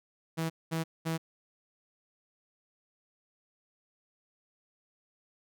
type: tone bursts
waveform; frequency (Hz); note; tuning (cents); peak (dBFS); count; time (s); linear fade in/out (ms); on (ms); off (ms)
sawtooth; 162.7; E3; -22; -26; 3; 0.37-1.18; 20; 130; 210
effects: none